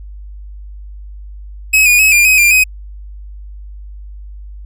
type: tone with pitch steps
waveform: 45% pulse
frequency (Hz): 2558 / 2447 / 2564 / 2401 / 2527 / 2390 / 2519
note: D#7 / D#7 / E7 / D7 / D#7 / D7 / D#7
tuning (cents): +47 / -29 / -49 / +38 / +26 / +30 / +21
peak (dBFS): -6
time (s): 1.73-2.64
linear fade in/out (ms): 10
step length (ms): 130
effects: added 50 Hz sine -28 dBFS peak until 4.65 s